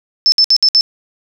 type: tone bursts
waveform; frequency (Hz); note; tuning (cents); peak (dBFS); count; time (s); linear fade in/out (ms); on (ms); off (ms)
sine; 5274; E8; 0; -6; 5; 0.26-0.809; 0; 61; 61
effects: none